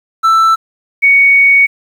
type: tone pair in turn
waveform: triangle / sine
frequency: 1327 / 2232 Hz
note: E6 / C#7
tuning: +11 / +11 cents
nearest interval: major sixth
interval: 900 cents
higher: second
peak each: -4 dBFS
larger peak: neither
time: 0.23-0.56 / 1.02-1.67 s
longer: second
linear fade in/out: 20 ms
effects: 7-bit